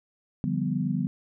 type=chord; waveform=sine; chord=G dominant seventh; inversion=second; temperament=equal; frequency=146.83 / 174.61 / 196 / 246.9 Hz; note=D3 / F3 / G3 / B3; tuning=0 / 0 / 0 / 0 cents; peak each=-30 dBFS; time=0.44-1.07 s; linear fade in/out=0 ms; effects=none